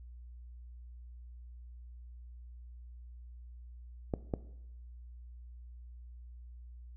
clicks, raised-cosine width 2 ms, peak -18 dBFS, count 2, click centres 4.138 / 4.338 s, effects noise-tail reverb RT60 0.8 s tail -17 dB re dry + added 60 Hz sine -47 dBFS peak until 6.96 s

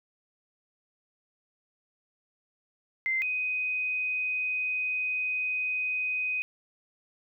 sine tone pair in turn, 2080 / 2504 Hz, C7 / D#7, -11 / +10 cents, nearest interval minor third, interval 321 cents, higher second, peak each -25 / -27 dBFS, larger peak first, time 3.06-3.22 / 3.22-6.42 s, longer second, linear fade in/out 0 ms, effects none

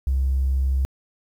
triangle tone, 66.4 Hz, C2, 26 cents sharp, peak -14 dBFS, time 0.07-0.85 s, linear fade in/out 0 ms, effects tanh soft clip ceiling -16 dBFS + 9-bit

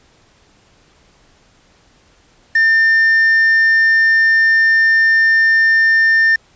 triangle tone with quantisation, 1800 Hz, A6, 39 cents sharp, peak -7 dBFS, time 2.55-6.36 s, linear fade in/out 5 ms, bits 5, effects pink hiss -52 dBFS RMS until 6.55 s + resampled to 16000 Hz

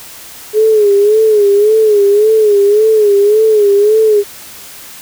sine tone with vibrato, 420 Hz, G#4, 19 cents sharp, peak -5 dBFS, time 0.53-4.24 s, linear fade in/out 50 ms, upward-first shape sine, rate 1.8 Hz, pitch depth 85 cents each way, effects white hiss -32 dBFS RMS until 5.01 s

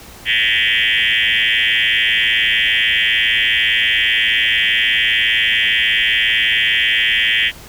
sine tone with frequency modulation, 2526 Hz, D#7, 26 cents sharp, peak -12 dBFS, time 0.25-7.52 s, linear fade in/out 50 ms, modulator 113 Hz, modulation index 6.8, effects added 60 Hz sine -46 dBFS peak until 7.68 s + pink hiss -38 dBFS RMS until 7.68 s

